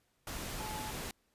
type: tone in noise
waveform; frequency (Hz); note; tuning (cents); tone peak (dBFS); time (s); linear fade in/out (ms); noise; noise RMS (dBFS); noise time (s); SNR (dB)
sine; 860; A5; -40; -42; 0.6-0.91; 2; pink; -41; 0.27-1.11; -4
effects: pink hiss -75 dBFS RMS until 1.34 s + resampled to 32000 Hz